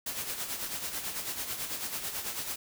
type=noise with tremolo; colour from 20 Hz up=white; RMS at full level=-34 dBFS; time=0.06-2.56 s; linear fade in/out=5 ms; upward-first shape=sine; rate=9.1 Hz; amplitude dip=55%; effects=none